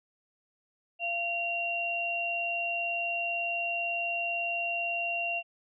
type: tone pair together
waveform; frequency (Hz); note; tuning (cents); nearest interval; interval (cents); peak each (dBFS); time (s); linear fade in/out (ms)
sine; 688 / 2758; F5 / F7; -26 / -22; 2 octaves; 2404; -34 / -30; 0.99-5.43; 50
effects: none